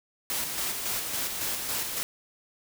white noise with tremolo, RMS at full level -30 dBFS, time 0.3-2.03 s, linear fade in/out 0 ms, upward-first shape square, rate 3.6 Hz, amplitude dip 35%, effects none

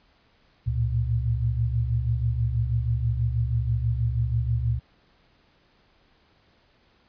sine tone cluster, 69.3 / 111.1 / 117.3 Hz, C#2 / A2 / A#2, 0 / +17 / +11 cents, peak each -27 / -29 / -24 dBFS, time 0.66-4.8 s, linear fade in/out 20 ms, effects pink hiss -62 dBFS RMS until 7.08 s + resampled to 11025 Hz

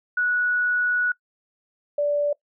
sine tone pair in turn, 1468 / 582.6 Hz, F#6 / D5, -14 / -14 cents, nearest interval octave + major third, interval 1600 cents, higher first, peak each -19 dBFS, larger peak neither, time 0.17-1.12 / 1.98-2.33 s, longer first, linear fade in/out 5 ms, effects noise-tail reverb RT60 0.1 s tail -22 dB re dry

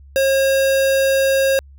square tone, 540 Hz, C#5, 45 cents flat, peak -14 dBFS, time 0.16-1.59 s, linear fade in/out 0 ms, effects added 69 Hz sine -40 dBFS peak until 1.78 s

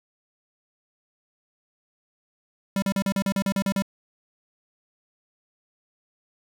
square tone bursts, 196 Hz, G3, in tune, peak -22 dBFS, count 11, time 2.76-3.822 s, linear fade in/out 2 ms, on 62 ms, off 38 ms, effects none

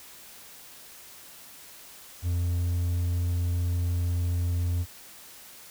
triangle tone, 87.31 Hz, F2, in tune, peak -22 dBFS, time 2.22-4.86 s, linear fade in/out 50 ms, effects white hiss -48 dBFS RMS until 5.7 s

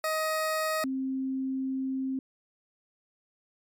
20% pulse / sine tone pair in turn, 629 / 264.5 Hz, D#5 / C4, +19 / +19 cents, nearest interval octave + minor third, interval 1500 cents, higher first, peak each -22 / -28 dBFS, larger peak first, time 0.04-0.84 / 0.84-2.19 s, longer second, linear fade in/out 2 ms, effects MP3 96 kbps

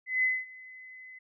sine tone with ADSR envelope, 2028 Hz, B6, 45 cents sharp, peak -22 dBFS, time 0.06-1.19 s, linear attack 170 ms, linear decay 220 ms, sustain -23 dB, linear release 10 ms, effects none

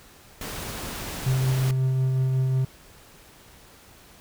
pink noise, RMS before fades -34 dBFS, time 0.41-1.71 s, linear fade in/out 2 ms
triangle tone with tremolo, 130.81 Hz, C3, in tune, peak -17 dBFS, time 1.26-2.65 s, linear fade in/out 5 ms, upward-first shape triangle, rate 5.5 Hz, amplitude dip 25%
effects pink hiss -51 dBFS RMS until 4.2 s

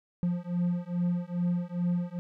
triangle beating tone pair, 174.61 / 177.01 Hz, F3 / F3, 0 / +24 cents, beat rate 2.4 Hz, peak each -28 dBFS, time 0.23-2.19 s, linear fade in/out 0 ms, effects none

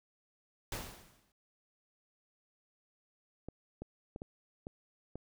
pink noise with exponential decay, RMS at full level -38 dBFS, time 0.72-1.32 s, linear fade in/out 2 ms, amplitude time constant 130 ms
clicks, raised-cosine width 2 ms, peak -29 dBFS, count 6, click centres 3.486 / 3.82 / 4.161 / 4.219 / 4.669 / 5.156 s
effects none

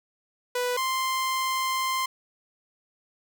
sawtooth tone pair in turn, 493.9 / 1046.5 Hz, B4 / C6, 0 / 0 cents, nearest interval octave + minor second, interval 1300 cents, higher second, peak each -21 dBFS, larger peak neither, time 0.55-0.77 / 0.77-2.06 s, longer second, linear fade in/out 5 ms, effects none

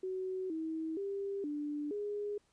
sine tone with pitch steps, 374.2 / 320.3 / 396.7 / 294.6 / 412.6 Hz, F#4 / E4 / G4 / D4 / G#4, +20 / -50 / +21 / +6 / -11 cents, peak -35 dBFS, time 0.03-2.38 s, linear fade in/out 5 ms, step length 470 ms, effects pink hiss -73 dBFS RMS until 2.52 s + resampled to 22050 Hz

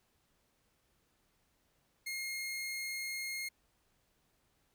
sawtooth tone, 2142 Hz, C7, 40 cents sharp, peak -34 dBFS, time 2.06-3.49 s, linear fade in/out 10 ms, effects pink hiss -75 dBFS RMS until 4.74 s

